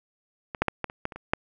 clicks, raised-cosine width 0.5 ms, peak -18 / -6 / -8 / -12 / -25 / -13 / -25 / -24 / -6 dBFS, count 9, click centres 0.548 / 0.62 / 0.683 / 0.843 / 0.899 / 1.054 / 1.122 / 1.16 / 1.335 s, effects none

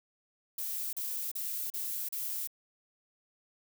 violet noise bursts, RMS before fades -36 dBFS, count 5, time 0.58-2.474 s, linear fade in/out 5 ms, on 350 ms, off 36 ms, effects none

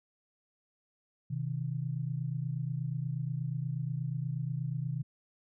sine tone pair together, 128.6 / 156.94 Hz, C3 / D#3, -30 / +15 cents, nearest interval minor third, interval 345 cents, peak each -34 / -35 dBFS, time 1.3-5.03 s, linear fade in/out 10 ms, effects none

